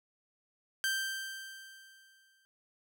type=tone with exponential decay; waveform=sawtooth; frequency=1568 Hz; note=G6; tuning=in tune; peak=-25 dBFS; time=0.84-2.45 s; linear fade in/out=0 ms; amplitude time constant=350 ms; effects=none